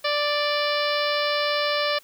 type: harmonic tone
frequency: 587.3 Hz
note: D5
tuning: in tune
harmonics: 1 / 2 / 3 / 4 / 5 / 6 / 7 / 8 / 9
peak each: -25 / -28 / -30 / -31 / -32 / -33 / -33 / -34 / -35 dBFS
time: 0.04-1.99 s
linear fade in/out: 10 ms
effects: white hiss -54 dBFS RMS until 2.03 s